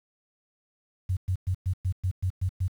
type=tone bursts; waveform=sine; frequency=92.5 Hz; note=F#2; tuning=in tune; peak=-23 dBFS; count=9; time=1.09-2.681 s; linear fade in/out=10 ms; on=79 ms; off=110 ms; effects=9-bit